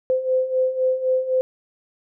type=beating tone pair; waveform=sine; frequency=513 / 516.9 Hz; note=C5 / C5; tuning=-34 / -21 cents; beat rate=3.9 Hz; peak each=-24 / -19 dBFS; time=0.1-1.41 s; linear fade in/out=0 ms; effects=none